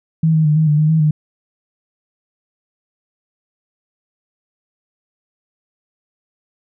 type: tone with pitch steps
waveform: sine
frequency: 160.7 / 157.6 / 150.9 / 157.6 / 149.2 / 153.8 / 159.6 / 152.4 Hz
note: E3 / D#3 / D3 / D#3 / D3 / D#3 / D#3 / D#3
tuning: -44 / +23 / +47 / +23 / +28 / -20 / +44 / -36 cents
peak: -10 dBFS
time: 0.23-1.11 s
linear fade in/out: 5 ms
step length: 110 ms
effects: none